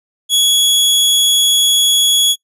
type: tone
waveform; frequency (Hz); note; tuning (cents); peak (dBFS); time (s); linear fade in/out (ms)
sawtooth; 3358; G#7; +18; -6; 0.29-2.36; 50
effects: noise-tail reverb RT60 0.1 s tail -24 dB re dry + resampled to 32000 Hz